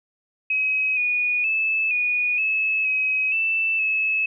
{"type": "tone with pitch steps", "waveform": "sine", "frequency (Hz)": [2544, 2460, 2617, 2461, 2593, 2542, 2652, 2593], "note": ["D#7", "D#7", "E7", "D#7", "E7", "D#7", "E7", "E7"], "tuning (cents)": [38, -20, -13, -20, -29, 36, 10, -29], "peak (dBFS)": -19, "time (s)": [0.5, 4.26], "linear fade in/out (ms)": 5, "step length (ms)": 470, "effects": []}